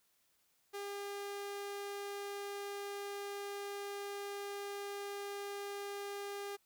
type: tone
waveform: sawtooth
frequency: 402.9 Hz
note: G4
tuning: 48 cents sharp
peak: -37 dBFS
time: 0.73-6.57 s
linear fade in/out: 20 ms
effects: white hiss -75 dBFS RMS until 6.65 s